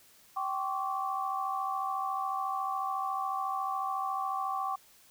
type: tone cluster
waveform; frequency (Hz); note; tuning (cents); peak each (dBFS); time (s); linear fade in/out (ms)
sine; 774 / 1075 / 1149; G5 / C6 / D6; -22 / +47 / -38; -34 / -37 / -34; 0.36-4.76; 10
effects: white hiss -60 dBFS RMS until 5.1 s